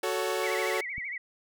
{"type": "chord", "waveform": "sawtooth", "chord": "F# minor", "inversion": "none", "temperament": "equal with one note detuned", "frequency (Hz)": [370, 440, 559.5], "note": ["F#4", "A4", "C#5"], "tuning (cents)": [0, 0, 16], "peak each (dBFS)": [-28, -28, -29], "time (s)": [0.03, 0.81], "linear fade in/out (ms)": 5}
{"type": "tone with vibrato", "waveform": "sine", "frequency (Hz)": 2100, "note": "C7", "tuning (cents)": 6, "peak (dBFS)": -33, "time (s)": [0.43, 1.18], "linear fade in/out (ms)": 5, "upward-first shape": "sine", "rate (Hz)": 13, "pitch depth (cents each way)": 150}
{"type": "click", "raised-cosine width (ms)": 5, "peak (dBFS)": -31, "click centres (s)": 0.981}
{"effects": []}